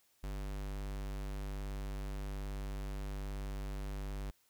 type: tone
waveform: square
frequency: 49.4 Hz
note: G1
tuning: 14 cents sharp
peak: -39 dBFS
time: 0.23-4.31 s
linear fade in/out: 10 ms
effects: white hiss -72 dBFS RMS until 4.49 s